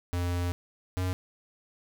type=tone pair in turn; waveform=square; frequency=88 / 91.82 Hz; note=F2 / F#2; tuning=+14 / -13 cents; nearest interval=minor second; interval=73 cents; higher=second; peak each=-28 dBFS; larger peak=neither; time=0.13-0.52 / 0.97-1.13 s; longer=first; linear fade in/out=0 ms; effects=none